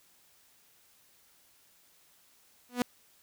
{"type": "tone with exponential growth", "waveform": "sawtooth", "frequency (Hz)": 245.6, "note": "B3", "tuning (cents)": -9, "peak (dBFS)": -19, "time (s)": [2.69, 2.82], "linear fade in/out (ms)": 2, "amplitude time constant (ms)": 27, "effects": ["white hiss -64 dBFS RMS until 3.22 s"]}